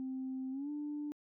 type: tone with pitch glide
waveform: sine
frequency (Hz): 261.6 to 295.3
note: C4 to D4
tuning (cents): 0 to +10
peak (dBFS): -36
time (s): 0-1.12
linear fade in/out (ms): 0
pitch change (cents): +210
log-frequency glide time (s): 0.51-0.7
effects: tanh soft clip ceiling -33 dBFS